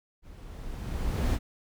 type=noise with level ramp; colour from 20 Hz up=brown; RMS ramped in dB=-48 to -23 dBFS; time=0.22-1.39 s; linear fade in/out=50 ms; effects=none